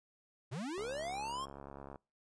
square linear sweep, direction up, 105.1 to 1100 Hz, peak -39 dBFS, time 0.51-1.46 s, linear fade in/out 20 ms
click train, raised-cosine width 1 ms, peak -34 dBFS, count 83, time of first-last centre 0.78-1.958 s, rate 69.6 Hz
effects noise-tail reverb RT60 0.3 s tail -25 dB re dry + resampled to 22050 Hz

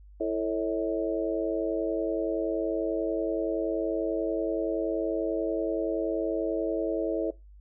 harmonic tone with a mistuned harmonic, 110 Hz, A2, in tune, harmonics 3 / 4 / 5 / 6, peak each -30 / -31 / -32 / -33 dBFS, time 0.2-7.31 s, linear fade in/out 10 ms, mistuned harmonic 6, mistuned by -51 cents, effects noise-tail reverb RT60 0.2 s tail -19 dB re dry + added 50 Hz sine -48 dBFS peak until 7.6 s

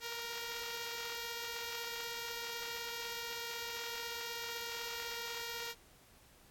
5% pulse beating tone pair, 466.2 / 482.2 Hz, A#4 / B4, 0 / -41 cents, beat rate 16 Hz, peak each -29 / -37 dBFS, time 0-5.75 s, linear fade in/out 50 ms, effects pink hiss -63 dBFS RMS until 6.5 s + AAC 64 kbps

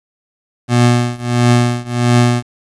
25% pulse tone with tremolo, 121.1 Hz, B2, 34 cents flat, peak -3 dBFS, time 0.68-2.43 s, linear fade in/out 50 ms, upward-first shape triangle, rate 1.5 Hz, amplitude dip 95%, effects resampled to 22050 Hz + 7-bit

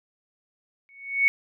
sine tone with exponential growth, 2220 Hz, C#7, 2 cents sharp, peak -13 dBFS, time 0.89-1.28 s, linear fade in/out 0 ms, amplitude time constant 84 ms, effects none

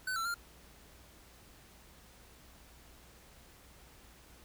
square tone with pitch steps, 1512 / 1341 / 1396 Hz, F#6 / E6 / F6, +37 / +29 / -1 cents, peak -34 dBFS, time 0.07-0.343 s, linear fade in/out 5 ms, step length 91 ms, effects added 60 Hz sine -62 dBFS peak until 4.44 s + pink hiss -59 dBFS RMS until 4.44 s

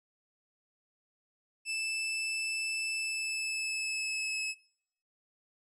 sawtooth tone with pitch glide, 2637 to 2586 Hz, E7 to E7, 0 to -34 cents, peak -29 dBFS, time 1.65-4.55 s, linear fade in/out 50 ms, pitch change -34 cents, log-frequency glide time 2.94-4.44 s, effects noise-tail reverb RT60 0.8 s tail -26 dB re dry + resampled to 24000 Hz

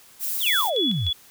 violet noise, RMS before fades -27 dBFS, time 0.19-0.71 s, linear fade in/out 50 ms
sine exponential sweep, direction down, 4081 to 67.1 Hz, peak -22 dBFS, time 0.39-1.11 s, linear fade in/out 50 ms
sine tone with tremolo, 3400 Hz, G#7, 40 cents sharp, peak -21 dBFS, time 0.46-1.13 s, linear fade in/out 5 ms, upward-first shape square, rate 3.3 Hz, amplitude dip 70%
effects white hiss -51 dBFS RMS until 1.3 s

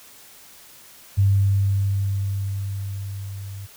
sine tone with level ramp, 98.7 Hz, G2, 12 cents sharp, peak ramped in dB -13 to -32 dBFS, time 1.17-3.67 s, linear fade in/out 20 ms, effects white hiss -47 dBFS RMS until 3.76 s

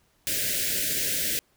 white band-stop noise, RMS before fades -27 dBFS, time 0.27-1.39 s, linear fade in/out 0 ms, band 640 to 1500 Hz, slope 96 dB/octave, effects pink hiss -66 dBFS RMS until 1.56 s

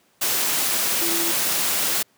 sine tone in noise, 336.5 Hz, E4, 36 cents sharp, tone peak -28 dBFS, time 1.01-1.32 s, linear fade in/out 10 ms, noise white, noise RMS -22 dBFS, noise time 0.21-2.03 s, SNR -9 dB, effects pink hiss -61 dBFS RMS until 2.17 s + high-pass 150 Hz 12 dB/octave

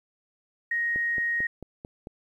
sine tone, 1874 Hz, A#6, 9 cents sharp, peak -24 dBFS, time 0.71-1.47 s, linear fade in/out 5 ms
click train, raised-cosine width 2 ms, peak -25 dBFS, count 6, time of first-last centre 0.96-2.071 s, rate 4.5 Hz
effects 10-bit

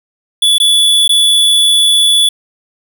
square tone with dropouts, 3439 Hz, A7, 40 cents flat, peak -7 dBFS, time 0.42-2.29 s, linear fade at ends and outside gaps 5 ms, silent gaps 0.583-0.6 / 1.079-1.092 s, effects none

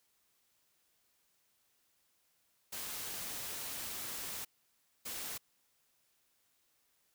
white noise bursts at uneven times, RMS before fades -42 dBFS, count 2, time 2.72-4.45 / 5.05-5.38 s, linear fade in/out 10 ms, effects white hiss -75 dBFS RMS until 7.14 s

